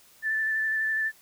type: tone with vibrato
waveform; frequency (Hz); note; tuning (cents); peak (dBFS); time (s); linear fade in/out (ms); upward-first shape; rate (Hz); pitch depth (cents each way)
sine; 1760; A6; 0; -24; 0.22-1.12; 50; square; 12; 12
effects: white hiss -57 dBFS RMS until 1.21 s